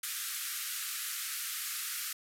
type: band-pass noise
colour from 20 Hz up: white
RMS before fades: -38 dBFS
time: 0.03-2.13 s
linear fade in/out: 5 ms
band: 1200 to 15000 Hz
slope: 96 dB/octave
effects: none